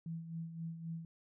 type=tone with tremolo; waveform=sine; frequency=164.81 Hz; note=E3; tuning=in tune; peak=-38 dBFS; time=0.06-1.05 s; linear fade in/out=2 ms; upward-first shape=sine; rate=3.8 Hz; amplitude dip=60%; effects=none